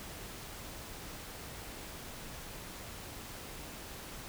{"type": "silence", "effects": ["pink hiss -46 dBFS RMS until 4.28 s"]}